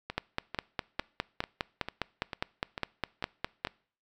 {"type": "two click trains", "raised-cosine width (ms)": 0.3, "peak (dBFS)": [-13, -19], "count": [18, 9], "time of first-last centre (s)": [[0.18, 3.649], [0.1, 3.671]], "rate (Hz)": [4.9, 2.24], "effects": ["noise-tail reverb RT60 0.5 s tail -24 dB re dry"]}